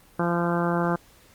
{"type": "harmonic tone", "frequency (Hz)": 172.1, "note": "F3", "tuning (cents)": -25, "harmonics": [1, 2, 3, 4, 5, 6, 7, 8, 9], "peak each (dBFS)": [-25, -28, -30, -31, -32, -33, -33, -34, -35], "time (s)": [0.19, 0.96], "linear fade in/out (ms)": 5, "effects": ["pink hiss -55 dBFS RMS until 1.34 s", "Opus 32 kbps"]}